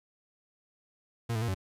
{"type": "tone with pitch steps", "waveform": "40% pulse", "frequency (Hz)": [116.5, 109.8, 117.4, 94.7], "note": ["A#2", "A2", "A#2", "F#2"], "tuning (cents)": [-1, -3, 13, 41], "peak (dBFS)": -28, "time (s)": [1.29, 1.546], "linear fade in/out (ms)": 10, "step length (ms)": 64, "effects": ["resampled to 32000 Hz", "11-bit"]}